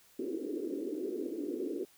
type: band-pass noise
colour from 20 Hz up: pink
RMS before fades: -37 dBFS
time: 0.19-1.85 s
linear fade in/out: 5 ms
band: 280 to 430 Hz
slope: 48 dB/octave
effects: white hiss -63 dBFS RMS until 1.97 s